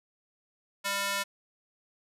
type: tone with high-pass filter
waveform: square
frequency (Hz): 199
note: G3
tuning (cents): +26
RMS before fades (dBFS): -31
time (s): 0.84-1.24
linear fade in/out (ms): 20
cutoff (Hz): 1200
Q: 0.73
effects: resampled to 32000 Hz